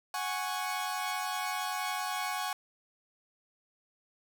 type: chord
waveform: sawtooth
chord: F# suspended second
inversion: none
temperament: equal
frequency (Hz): 740 / 830.6 / 1108.7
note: F#5 / G#5 / C#6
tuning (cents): 0 / 0 / 0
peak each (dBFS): -33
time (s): 0.14-2.53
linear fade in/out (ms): 2
effects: none